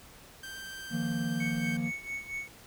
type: tone with vibrato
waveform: sawtooth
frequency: 1567 Hz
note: G6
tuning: 1 cent flat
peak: -37 dBFS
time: 0.43-1.77 s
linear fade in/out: 5 ms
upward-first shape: sine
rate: 17 Hz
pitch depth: 8 cents each way
type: chord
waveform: triangle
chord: Eb suspended second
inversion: none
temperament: equal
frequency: 155.56 / 174.61 / 233.1 Hz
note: Eb3 / F3 / Bb3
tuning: 0 / 0 / 0 cents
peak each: -33 / -33 / -30 dBFS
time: 0.9-1.92 s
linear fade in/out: 50 ms
type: tone with tremolo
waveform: triangle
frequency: 2217 Hz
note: C#7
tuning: in tune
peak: -31 dBFS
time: 1.4-2.48 s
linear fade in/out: 5 ms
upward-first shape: sine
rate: 4.4 Hz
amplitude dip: 80%
effects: pink hiss -53 dBFS RMS until 2.66 s